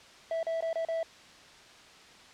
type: tone with dropouts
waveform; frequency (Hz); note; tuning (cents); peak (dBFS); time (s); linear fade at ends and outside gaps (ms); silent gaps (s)
triangle; 656; E5; -9; -27; 0.31-1.03; 2; 0.43-0.467 / 0.607-0.624 / 0.73-0.756 / 0.85-0.885
effects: white hiss -53 dBFS RMS until 2.33 s + low-pass 5000 Hz 12 dB/octave